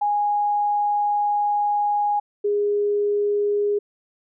sine tone pair in turn, 826 / 411.2 Hz, G#5 / G#4, -10 / -17 cents, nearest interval octave, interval 1207 cents, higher first, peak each -18 dBFS, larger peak neither, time 0.01-2.2 / 2.44-3.79 s, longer first, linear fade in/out 10 ms, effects none

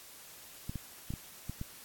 clicks, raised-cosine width 5 ms, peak -25 dBFS, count 6, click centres 0.695 / 0.757 / 1.105 / 1.138 / 1.496 / 1.614 s, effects white hiss -52 dBFS RMS until 1.84 s + AAC 64 kbps

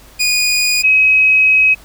20% pulse / sine tone pair in turn, 2463 / 2544 Hz, D#7 / D#7, -18 / +38 cents, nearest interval minor second, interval 56 cents, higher second, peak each -7 dBFS, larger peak neither, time 0.19-0.83 / 0.83-1.75 s, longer second, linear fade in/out 20 ms, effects added 50 Hz sine -42 dBFS peak until 1.84 s + pink hiss -43 dBFS RMS until 1.84 s

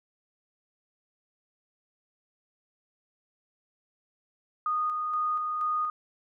sine tone with tremolo, 1234 Hz, D#6, 15 cents flat, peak -25 dBFS, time 4.66-5.9 s, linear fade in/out 2 ms, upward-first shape square, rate 2.1 Hz, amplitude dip 30%, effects none

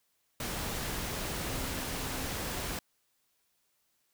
sine tone in noise, 260.8 Hz, C4, 5 cents flat, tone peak -45 dBFS, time 1.49-2.28 s, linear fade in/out 2 ms, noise pink, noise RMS -36 dBFS, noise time 0.4-2.79 s, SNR -12 dB, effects white hiss -75 dBFS RMS until 4.13 s

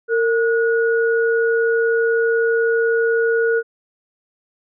sine tone pair together, 458 / 1454 Hz, A#4 / F#6, -31 / -31 cents, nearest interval octave + minor sixth, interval 2000 cents, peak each -15 / -21 dBFS, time 0.08-3.63 s, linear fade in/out 50 ms, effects none

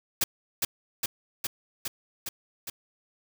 white noise with echo, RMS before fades -24 dBFS, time 0.21-0.24 s, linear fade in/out 5 ms, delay 410 ms, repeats 6, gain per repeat -2 dB, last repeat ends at 2.7 s, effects none

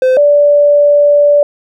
triangle / sine tone pair in turn, 515 / 581.8 Hz, C5 / D5, -28 / -16 cents, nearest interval major second, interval 212 cents, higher second, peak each -4 dBFS, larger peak neither, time 0.02-0.17 / 0.17-1.43 s, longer second, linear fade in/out 2 ms, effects none

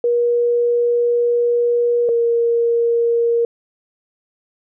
sine tone pair in turn, 477.7 / 468.1 Hz, A#4 / A#4, +42 / +7 cents, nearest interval unison, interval 35 cents, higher first, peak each -13 dBFS, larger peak neither, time 0.04-2.09 / 2.09-3.45 s, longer first, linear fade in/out 2 ms, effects none

